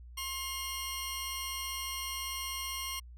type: tone pair together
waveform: 15% pulse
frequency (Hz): 1065 / 2847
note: C6 / F7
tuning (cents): +30 / +33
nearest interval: octave + perfect fourth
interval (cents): 1703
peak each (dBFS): -32 / -32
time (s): 0.17-3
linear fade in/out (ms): 10
effects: added 60 Hz sine -47 dBFS peak until 3.17 s